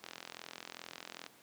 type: click train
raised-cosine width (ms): 0.2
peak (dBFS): -26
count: 53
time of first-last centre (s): 0.04-1.264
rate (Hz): 42.5
effects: pink hiss -61 dBFS RMS until 1.42 s + high-pass 200 Hz 12 dB/octave